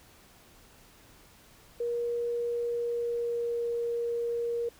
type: tone with pitch glide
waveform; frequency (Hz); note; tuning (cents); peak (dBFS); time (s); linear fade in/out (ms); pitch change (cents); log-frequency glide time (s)
sine; 474.6 to 470.8; A#4 to A#4; +31 to +17; -28; 1.8-4.69; 5; -14; 2.56-3.82
effects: pink hiss -57 dBFS RMS until 4.79 s